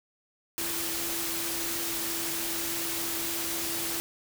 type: tone in noise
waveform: sine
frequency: 334.6 Hz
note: E4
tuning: 26 cents sharp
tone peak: -39 dBFS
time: 0.58-4 s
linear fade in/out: 0 ms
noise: white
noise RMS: -32 dBFS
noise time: 0.58-4 s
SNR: -10 dB
effects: none